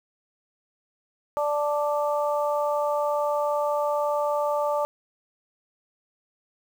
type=harmonic tone; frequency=293.7 Hz; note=D4; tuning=in tune; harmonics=2 / 3 / 4; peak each=-24 / -28 / -30 dBFS; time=1.37-4.85 s; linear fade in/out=0 ms; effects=8-bit